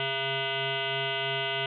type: tone with frequency modulation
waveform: sine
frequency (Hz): 1760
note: A6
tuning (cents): 0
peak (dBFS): -27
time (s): 0-1.66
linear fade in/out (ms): 2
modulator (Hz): 271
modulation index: 5.6
effects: none